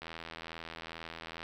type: click train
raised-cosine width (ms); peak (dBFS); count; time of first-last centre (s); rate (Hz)
0.3; -26; 117; 0.02-1.429; 82.3
effects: 10-bit